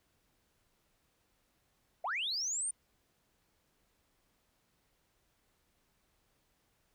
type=linear sweep; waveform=sine; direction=up; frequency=595 to 9270 Hz; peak=-32 dBFS; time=2.04-2.71 s; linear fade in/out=5 ms; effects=tanh soft clip ceiling -28 dBFS + pink hiss -75 dBFS RMS until 6.94 s